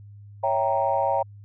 sine chord, C# diminished seventh, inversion none, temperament equal, 554.4 / 659.3 / 784 / 932.3 Hz, C#5 / E5 / G5 / Bb5, 0 / 0 / 0 / 0 cents, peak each -25 / -27 / -25 / -25 dBFS, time 0.43-1.23 s, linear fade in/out 10 ms, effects tanh soft clip ceiling -10 dBFS + added 102 Hz sine -42 dBFS peak until 1.44 s

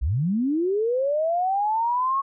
sine linear sweep, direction up, 51.3 to 1108.7 Hz, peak -20 dBFS, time 0.01-2.22 s, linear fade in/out 20 ms, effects none

